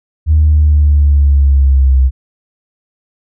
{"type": "linear sweep", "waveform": "sine", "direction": "down", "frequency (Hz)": [77.78, 64.8], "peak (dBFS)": -4, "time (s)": [0.26, 2.11], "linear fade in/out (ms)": 50, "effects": ["tanh soft clip ceiling -1 dBFS"]}